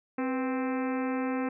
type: harmonic tone with a mistuned harmonic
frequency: 261.6 Hz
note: C4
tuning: in tune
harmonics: 1 / 2 / 3 / 4 / 5 / 6 / 7 / 8 / 9 / 10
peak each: -29 / -35 / -39 / -41 / -43 / -45 / -46 / -47 / -48 / -49 dBFS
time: 0.18-1.49 s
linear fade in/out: 5 ms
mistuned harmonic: 2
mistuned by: -82 cents
effects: none